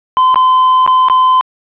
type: tone with dropouts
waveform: triangle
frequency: 1026 Hz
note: C6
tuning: 34 cents flat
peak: -4 dBFS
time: 0.17-1.41 s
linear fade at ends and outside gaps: 0 ms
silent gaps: 0.344-0.358 / 0.864-0.876 / 1.085-1.099 s
effects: resampled to 8000 Hz + 7-bit